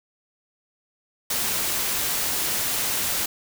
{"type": "noise", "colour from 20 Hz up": "white", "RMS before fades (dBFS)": -25, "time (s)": [1.3, 3.26], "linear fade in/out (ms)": 5, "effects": []}